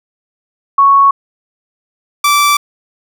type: tone pair in turn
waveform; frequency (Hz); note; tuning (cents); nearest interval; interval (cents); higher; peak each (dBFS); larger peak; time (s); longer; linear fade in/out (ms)
sine / sawtooth; 1108.7 / 1164.2; C#6 / D6; 0 / -15; minor second; 85; second; -4; neither; 0.78-1.11 / 2.24-2.57; neither; 5
effects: none